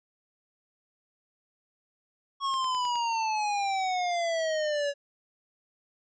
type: exponential sweep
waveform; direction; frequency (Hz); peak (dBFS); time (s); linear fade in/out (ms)
square; down; 1108.7 to 563; -27; 2.4-4.94; 50
type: click train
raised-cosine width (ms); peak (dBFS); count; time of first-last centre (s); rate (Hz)
0.2; -26; 5; 2.54-2.956; 9.61
effects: resampled to 16000 Hz